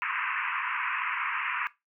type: band-pass noise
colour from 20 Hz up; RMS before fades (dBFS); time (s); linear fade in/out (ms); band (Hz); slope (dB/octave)
pink; -31; 0.02-1.67; 0; 970 to 2700; 96
effects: noise-tail reverb RT60 0.2 s tail -18 dB re dry